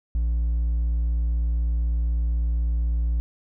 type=tone with hard clipping; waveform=sine; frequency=58 Hz; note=A#1; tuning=8 cents flat; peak=-21 dBFS; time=0.15-3.2 s; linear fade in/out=0 ms; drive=2 dB; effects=none